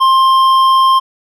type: tone with hard clipping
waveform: sine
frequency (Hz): 1056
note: C6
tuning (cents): +16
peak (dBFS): -8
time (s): 0-1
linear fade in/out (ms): 20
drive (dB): 7
effects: none